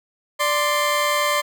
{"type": "tone pair together", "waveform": "20% pulse", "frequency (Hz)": [588.3, 1046.5], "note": ["D5", "C6"], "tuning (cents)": [3, 0], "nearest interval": "minor seventh", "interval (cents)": 997, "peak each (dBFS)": -16, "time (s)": [0.39, 1.42], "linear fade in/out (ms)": 20, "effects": []}